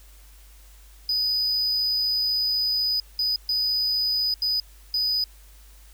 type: tone bursts at uneven times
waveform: triangle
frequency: 4978 Hz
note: D#8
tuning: in tune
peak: -20 dBFS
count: 5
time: 1.09-3 / 3.19-3.36 / 3.49-4.34 / 4.42-4.6 / 4.94-5.24 s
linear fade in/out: 2 ms
effects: added 50 Hz sine -47 dBFS peak until 5.93 s + white hiss -55 dBFS RMS until 5.93 s

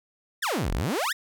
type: exponential two-way sweep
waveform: sawtooth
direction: down then up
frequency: 1975.5 to 34.98 to 1975.5 Hz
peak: -21 dBFS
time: 0.42-1.13 s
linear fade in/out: 10 ms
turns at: 0.72 s
effects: none

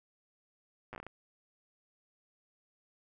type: slowing click train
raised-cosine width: 0.5 ms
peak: -29 dBFS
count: 8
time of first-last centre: 0.93-1.066 s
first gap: 8 ms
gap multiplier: 1.29
effects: none

